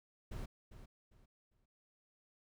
brown noise with echo, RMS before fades -43 dBFS, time 0.31-0.46 s, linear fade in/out 10 ms, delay 400 ms, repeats 3, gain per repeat -11 dB, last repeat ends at 1.66 s, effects none

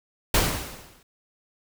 pink noise with exponential decay, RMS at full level -18 dBFS, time 0.34-1.03 s, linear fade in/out 5 ms, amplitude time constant 150 ms, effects none

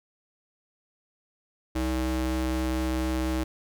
square ring-modulated tone, 127.3 Hz, C3, 47 cents flat, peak -23 dBFS, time 1.75-3.44 s, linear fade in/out 10 ms, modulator 192 Hz, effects none

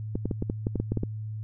clicks, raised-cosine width 3 ms, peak -14 dBFS, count 11, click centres 0.155 / 0.256 / 0.312 / 0.424 / 0.499 / 0.669 / 0.757 / 0.8 / 0.92 / 0.973 / 1.034 s, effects added 108 Hz sine -32 dBFS peak until 1.43 s

